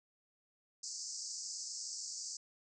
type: band-pass noise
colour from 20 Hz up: pink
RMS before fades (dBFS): -44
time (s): 0.83-2.37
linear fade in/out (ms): 5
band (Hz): 4700 to 7900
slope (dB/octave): 96
effects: none